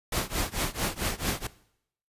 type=noise with tremolo; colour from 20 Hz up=pink; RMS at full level=-26 dBFS; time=0.12-1.47 s; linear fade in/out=5 ms; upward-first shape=triangle; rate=4.5 Hz; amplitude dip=100%; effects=noise-tail reverb RT60 0.7 s tail -18 dB re dry + resampled to 32000 Hz